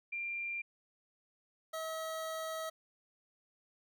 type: tone pair in turn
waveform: sine / 25% pulse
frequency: 2381 / 642 Hz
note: D7 / E5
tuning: +23 / -46 cents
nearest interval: octave + major seventh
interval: 2269 cents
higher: first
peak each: -36 / -34 dBFS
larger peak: second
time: 0.12-0.62 / 1.73-2.7 s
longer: second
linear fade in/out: 10 ms
effects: none